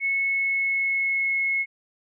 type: tone with pitch glide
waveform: sine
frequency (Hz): 2197 to 2178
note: C#7 to C#7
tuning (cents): -16 to -31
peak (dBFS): -21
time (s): 0-1.66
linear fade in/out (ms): 50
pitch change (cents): -15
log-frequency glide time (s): 0.23-1.37
effects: none